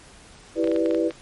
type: chord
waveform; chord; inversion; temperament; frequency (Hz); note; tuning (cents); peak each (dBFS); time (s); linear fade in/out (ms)
sine; E minor seventh; none; equal; 329.6 / 392 / 493.9 / 587.3; E4 / G4 / B4 / D5; 0 / 0 / 0 / 0; -22 / -28 / -24 / -27; 0.55-1.12; 50
type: clicks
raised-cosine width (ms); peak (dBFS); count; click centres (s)
0.3; -19; 8; 0.642 / 0.674 / 0.716 / 0.762 / 0.86 / 0.91 / 0.947 / 1.108
effects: pink hiss -48 dBFS RMS until 1.21 s + MP3 48 kbps